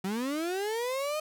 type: linear sweep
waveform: 35% pulse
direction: up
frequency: 182 to 624 Hz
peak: -28 dBFS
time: 0.04-1.2 s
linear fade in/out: 5 ms
effects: none